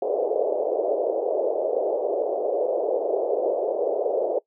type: band-pass noise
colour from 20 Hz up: white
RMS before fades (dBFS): -24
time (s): 0.02-4.39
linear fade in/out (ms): 5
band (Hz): 390 to 640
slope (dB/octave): 48
effects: noise-tail reverb RT60 0.1 s tail -22 dB re dry